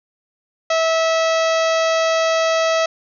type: harmonic tone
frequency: 650 Hz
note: E5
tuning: 24 cents flat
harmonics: 1 / 2 / 3 / 4 / 5 / 6 / 7 / 8 / 9 / 10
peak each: -16 / -22 / -26 / -28 / -30 / -32 / -33 / -34 / -35 / -36 dBFS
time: 0.7-2.86 s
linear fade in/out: 5 ms
effects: none